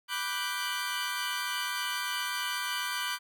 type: chord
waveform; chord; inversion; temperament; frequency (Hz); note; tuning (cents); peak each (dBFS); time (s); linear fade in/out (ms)
20% pulse; G major seventh; first; equal; 987.8 / 1174.7 / 1480 / 1568; B5 / D6 / F#6 / G6; 0 / 0 / 0 / 0; -32; 0.08-3.19; 50
effects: none